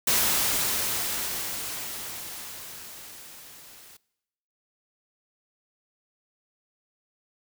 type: noise with level ramp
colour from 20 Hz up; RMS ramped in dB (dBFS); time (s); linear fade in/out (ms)
white; -22 to -50; 0.07-3.97; 5
effects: noise-tail reverb RT60 0.9 s tail -22 dB re dry